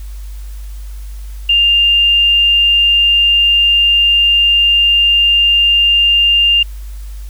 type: tone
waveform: sine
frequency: 2800 Hz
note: F7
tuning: 4 cents sharp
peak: -7 dBFS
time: 1.49-6.63 s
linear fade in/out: 5 ms
effects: added 50 Hz sine -24 dBFS peak until 7.29 s + white hiss -44 dBFS RMS until 7.29 s